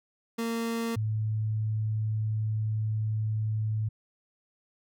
30% pulse / sine tone pair in turn, 229.7 / 108.59 Hz, A#3 / A2, -25 / -22 cents, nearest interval octave + minor second, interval 1297 cents, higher first, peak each -26 dBFS, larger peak neither, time 0.38-0.96 / 0.96-3.89 s, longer second, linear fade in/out 10 ms, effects none

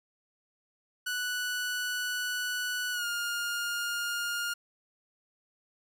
sawtooth tone with pitch glide, 1480 to 1414.8 Hz, F#6 to F6, 0 to +22 cents, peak -27 dBFS, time 1.06-4.54 s, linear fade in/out 10 ms, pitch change -78 cents, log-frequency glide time 2.92-3.06 s, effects none

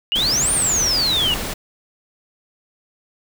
sine exponential two-way sweep, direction up then down, 2794 to 9397 to 2794 Hz, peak -16 dBFS, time 0.12-1.34 s, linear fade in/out 0 ms, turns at 0.52 s
pink noise, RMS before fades -26 dBFS, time 0.15-1.54 s, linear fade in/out 10 ms
effects none

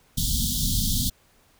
pink band-stop noise, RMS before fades -24 dBFS, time 0.17-1.1 s, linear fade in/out 10 ms, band 260 to 3200 Hz, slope 96 dB/octave, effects pink hiss -60 dBFS RMS until 1.59 s

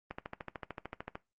click train, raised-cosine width 0.5 ms, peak -24 dBFS, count 15, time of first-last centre 0.11-1.155 s, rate 13.4 Hz, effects noise-tail reverb RT60 0.2 s tail -19 dB re dry + Opus 24 kbps

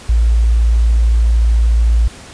sine tone, 56.9 Hz, A#1, 41 cents flat, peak -8 dBFS, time 0.09-2.08 s, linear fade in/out 5 ms, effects pink hiss -36 dBFS RMS until 2.33 s + resampled to 22050 Hz

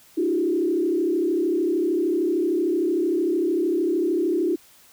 sine tone with frequency modulation, 343.8 Hz, F4, 27 cents flat, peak -19 dBFS, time 0.17-4.56 s, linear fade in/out 10 ms, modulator 33.2 Hz, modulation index 1.3, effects white hiss -53 dBFS RMS until 4.92 s

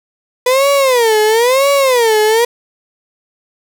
35% pulse tone with vibrato, 490 Hz, B4, 14 cents flat, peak -7 dBFS, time 0.46-2.45 s, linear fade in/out 5 ms, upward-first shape sine, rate 1 Hz, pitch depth 240 cents each way, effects none

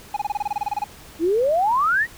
triangle tone bursts, 830.6 Hz, G#5, in tune, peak -18 dBFS, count 14, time 0.14-0.842 s, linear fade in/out 5 ms, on 26 ms, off 26 ms
sine exponential sweep, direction up, 310.3 to 1955 Hz, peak -16 dBFS, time 1.19-2.07 s, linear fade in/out 50 ms
effects pink hiss -44 dBFS RMS until 2.17 s

